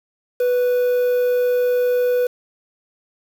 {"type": "tone with quantisation", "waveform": "triangle", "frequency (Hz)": 493.9, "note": "B4", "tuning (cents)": 0, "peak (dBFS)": -13, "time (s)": [0.4, 2.27], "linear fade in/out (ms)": 5, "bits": 6, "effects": []}